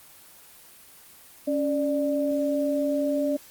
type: tone pair together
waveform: sine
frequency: 278.9 / 591 Hz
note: C#4 / D5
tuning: +11 / +11 cents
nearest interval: octave + minor second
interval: 1300 cents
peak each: -25 dBFS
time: 1.47-3.37 s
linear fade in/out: 10 ms
effects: white hiss -50 dBFS RMS until 3.5 s + Opus 24 kbps